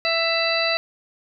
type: harmonic tone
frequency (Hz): 663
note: E5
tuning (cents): +10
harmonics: 1 / 2 / 3 / 4 / 6 / 7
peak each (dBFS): -24 / -29 / -27 / -25 / -26 / -27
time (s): 0.05-0.77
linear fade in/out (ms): 0
effects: none